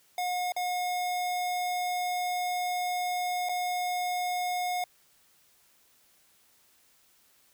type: tone with dropouts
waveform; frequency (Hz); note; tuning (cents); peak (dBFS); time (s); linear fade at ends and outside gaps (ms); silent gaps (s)
square; 721; F#5; -45; -29; 0.18-4.84; 2; 0.521-0.564 / 3.488-3.493
effects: white hiss -64 dBFS RMS until 7.53 s

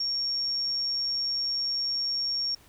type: tone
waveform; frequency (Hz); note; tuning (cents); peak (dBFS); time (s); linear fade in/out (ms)
sine; 5530; F8; -18; -26; 0-2.55; 5
effects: pink hiss -57 dBFS RMS until 2.68 s

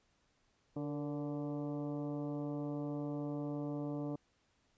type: harmonic tone with a mistuned harmonic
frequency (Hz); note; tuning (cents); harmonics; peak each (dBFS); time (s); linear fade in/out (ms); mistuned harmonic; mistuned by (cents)
145.6; D3; -15; 1 / 2 / 3 / 4 / 5 / 6 / 7 / 8; -42 / -39 / -47 / -47 / -54 / -57 / -59 / -60; 0.76-4.16; 5; 3; +64
effects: pink hiss -75 dBFS RMS until 4.77 s + resampled to 16000 Hz

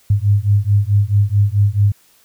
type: beating tone pair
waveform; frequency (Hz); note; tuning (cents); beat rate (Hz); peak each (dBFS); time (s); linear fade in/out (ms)
sine; 99.8 / 104.4; G2 / G#2; +32 / +10; 4.6; -14; 0.1-1.92; 5
effects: white hiss -53 dBFS RMS until 2.24 s

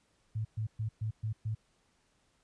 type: tone bursts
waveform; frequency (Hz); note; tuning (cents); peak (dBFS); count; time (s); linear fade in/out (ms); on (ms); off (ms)
sine; 109.2; A2; -13; -31; 6; 0.35-1.55; 10; 100; 120
effects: pink hiss -72 dBFS RMS until 2.43 s + resampled to 22050 Hz

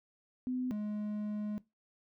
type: tone pair in turn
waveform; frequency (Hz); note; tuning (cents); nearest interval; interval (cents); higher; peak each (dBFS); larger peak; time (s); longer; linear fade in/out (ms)
sine / triangle; 253.1 / 209.9; B3 / G#3; +43 / +19; minor third; 324; first; -32 / -32; neither; 0.47-0.71 / 0.71-1.58; second; 0
effects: noise-tail reverb RT60 0.2 s tail -19 dB re dry

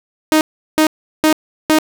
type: tone bursts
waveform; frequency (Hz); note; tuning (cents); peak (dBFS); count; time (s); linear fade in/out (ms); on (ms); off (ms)
sawtooth; 311.1; D#4; 0; -5; 4; 0.32-1.786; 0; 89; 370
effects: none

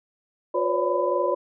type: tone cluster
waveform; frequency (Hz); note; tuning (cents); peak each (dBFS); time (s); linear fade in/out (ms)
sine; 358.4 / 503 / 553 / 577 / 1001; F4 / B4 / C#5 / D5 / B5; +45 / +32 / -4 / -31 / +23; -27; 0.54-1.35; 10
effects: none

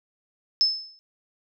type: tone with exponential decay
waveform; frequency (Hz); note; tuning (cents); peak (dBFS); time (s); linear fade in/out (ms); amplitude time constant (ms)
sine; 5240; E8; -11; -14; 0.61-0.99; 0; 81
effects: none

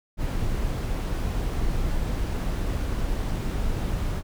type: noise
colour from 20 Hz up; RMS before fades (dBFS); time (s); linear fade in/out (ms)
brown; -26; 0.17-4.23; 50
effects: none

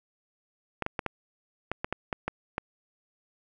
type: clicks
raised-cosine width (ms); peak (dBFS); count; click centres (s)
0.5; -14; 10; 0.823 / 0.864 / 0.992 / 1.063 / 1.716 / 1.845 / 1.926 / 2.128 / 2.28 / 2.581
effects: none

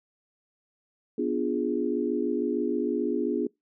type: chord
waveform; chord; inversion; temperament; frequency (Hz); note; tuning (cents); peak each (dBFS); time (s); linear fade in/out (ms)
sine; B diminished seventh; none; equal; 246.9 / 293.7 / 349.2 / 415.3; B3 / D4 / F4 / Ab4; 0 / 0 / 0 / 0; -30; 1.18-3.47; 5
effects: noise-tail reverb RT60 0.2 s tail -26 dB re dry

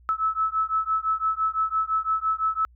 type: beating tone pair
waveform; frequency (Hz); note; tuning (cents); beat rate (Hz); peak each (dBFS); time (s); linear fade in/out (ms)
sine; 1300 / 1305.9; E6 / E6; -24 / -17; 5.9; -25; 0.09-2.65; 0
effects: added 60 Hz sine -51 dBFS peak until 2.75 s

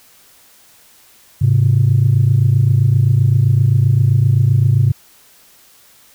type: tone pair together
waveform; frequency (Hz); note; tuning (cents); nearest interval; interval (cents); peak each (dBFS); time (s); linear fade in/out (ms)
sine; 105.11 / 132.8; G#2 / C3; +21 / +26; major third; 405; -11; 1.41-4.92; 10
effects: tanh soft clip ceiling -3 dBFS + white hiss -48 dBFS RMS until 6.14 s

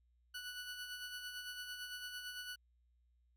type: tone with tremolo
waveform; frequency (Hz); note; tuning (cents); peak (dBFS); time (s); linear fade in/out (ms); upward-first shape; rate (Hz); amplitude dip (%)
20% pulse; 1479; F#6; -1; -38; 0.34-2.56; 10; sine; 8.9; 45
effects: added 60 Hz sine -70 dBFS peak until 3.36 s

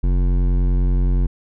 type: tone with hard clipping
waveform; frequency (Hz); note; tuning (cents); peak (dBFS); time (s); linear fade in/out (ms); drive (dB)
sine; 45.22; F#1; -39; -16; 0.03-1.27; 10; 13
effects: none

